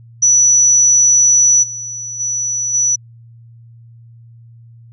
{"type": "tone with level steps", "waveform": "sine", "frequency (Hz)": 5920, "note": "F#8", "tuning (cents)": 0, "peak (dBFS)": [-7, -23, -16, -11], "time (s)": [0.22, 2.96], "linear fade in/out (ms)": 10, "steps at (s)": [1.62, 2.19, 2.73], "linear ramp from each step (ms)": 20, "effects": ["added 116 Hz sine -38 dBFS peak until 4.92 s"]}